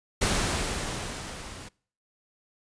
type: noise with level ramp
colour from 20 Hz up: pink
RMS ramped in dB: -24 to -43 dBFS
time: 0.21-1.69 s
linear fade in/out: 10 ms
effects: noise-tail reverb RT60 0.5 s tail -25 dB re dry + resampled to 22050 Hz